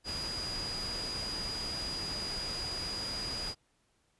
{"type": "tone in noise", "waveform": "sine", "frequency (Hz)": 4892, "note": "D#8", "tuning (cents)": -30, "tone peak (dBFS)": -36, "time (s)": [0.04, 3.55], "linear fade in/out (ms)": 50, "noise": "pink", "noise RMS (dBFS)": -41, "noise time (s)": [0.04, 3.55], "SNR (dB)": 2, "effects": ["pink hiss -73 dBFS RMS until 4.19 s", "resampled to 24000 Hz"]}